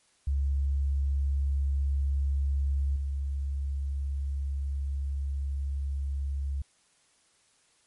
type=tone with level steps; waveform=sine; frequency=69.3 Hz; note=C#2; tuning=in tune; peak=-24 / -28 dBFS; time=0.27-6.62 s; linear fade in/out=5 ms; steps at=2.96 s; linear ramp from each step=2 ms; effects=white hiss -66 dBFS RMS until 7.86 s + MP3 48 kbps